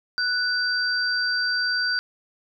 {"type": "tone pair together", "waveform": "sine", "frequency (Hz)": [1480, 4699], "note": ["F#6", "D8"], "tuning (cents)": [0, 0], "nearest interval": "octave + minor sixth", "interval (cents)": 2000, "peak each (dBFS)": [-23, -25], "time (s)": [0.18, 1.99], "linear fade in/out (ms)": 0, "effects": []}